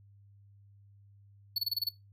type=tone bursts; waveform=square; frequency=4431 Hz; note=C#8; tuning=2 cents flat; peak=-28 dBFS; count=7; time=1.56-1.89 s; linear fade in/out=5 ms; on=24 ms; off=27 ms; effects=noise-tail reverb RT60 0.2 s tail -18 dB re dry + added 100 Hz sine -56 dBFS peak until 2.12 s